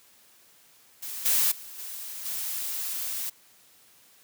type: noise with level steps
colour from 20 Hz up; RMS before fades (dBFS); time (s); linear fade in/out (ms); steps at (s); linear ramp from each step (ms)
blue; -36 / -23 / -43 / -38 / -32; 1.02-3.3; 10; 1.25 / 1.51 / 1.78 / 2.25; 10
effects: white hiss -58 dBFS RMS until 4.23 s + high-pass 80 Hz 12 dB/octave